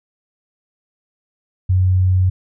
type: tone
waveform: sine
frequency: 92.5 Hz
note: F#2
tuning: in tune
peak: -11 dBFS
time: 1.69-2.3 s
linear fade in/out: 10 ms
effects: none